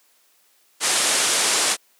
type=low-pass noise; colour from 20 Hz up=white; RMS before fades=-20 dBFS; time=0.8-1.77 s; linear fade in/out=50 ms; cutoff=10000 Hz; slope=48 dB/octave; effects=white hiss -60 dBFS RMS until 1.99 s + high-pass 300 Hz 12 dB/octave